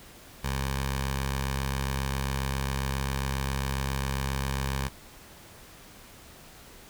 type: tone with notch filter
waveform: 10% pulse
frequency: 67.4 Hz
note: C#2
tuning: 48 cents flat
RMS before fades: -30 dBFS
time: 0.43-4.89 s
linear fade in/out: 20 ms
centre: 310 Hz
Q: 0.61
effects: pink hiss -50 dBFS RMS until 6.89 s